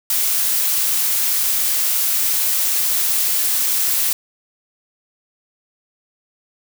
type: noise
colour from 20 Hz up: blue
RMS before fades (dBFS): -18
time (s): 0.1-4.13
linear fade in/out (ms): 2
effects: none